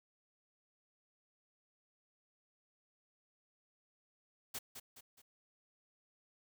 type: noise with echo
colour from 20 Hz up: white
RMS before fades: -42 dBFS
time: 4.54-4.59 s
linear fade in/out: 10 ms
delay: 210 ms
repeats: 3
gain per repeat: -7 dB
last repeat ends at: 5.22 s
effects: none